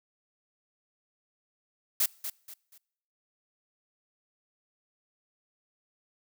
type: noise with echo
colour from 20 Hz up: blue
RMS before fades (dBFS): -25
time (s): 2-2.06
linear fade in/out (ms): 5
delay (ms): 240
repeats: 3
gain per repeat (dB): -10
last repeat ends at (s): 2.78
effects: noise-tail reverb RT60 0.8 s tail -25 dB re dry